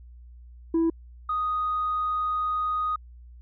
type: tone pair in turn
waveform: sine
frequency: 329.6 / 1244.4 Hz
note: E4 / D#6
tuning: 0 / 0 cents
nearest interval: octave + major seventh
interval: 2300 cents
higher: second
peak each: -17 / -23 dBFS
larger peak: first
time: 0.74-0.9 / 1.29-2.96 s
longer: second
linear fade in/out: 5 ms
effects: tanh soft clip ceiling -19 dBFS + added 60 Hz sine -44 dBFS peak until 3.41 s